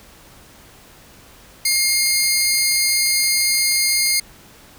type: tone pair together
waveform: 15% pulse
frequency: 2131 / 4802 Hz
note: C7 / D8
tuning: +31 / +38 cents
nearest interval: octave + major second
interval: 1407 cents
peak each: -12 dBFS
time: 1.65-4.2 s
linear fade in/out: 5 ms
effects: pink hiss -46 dBFS RMS until 4.78 s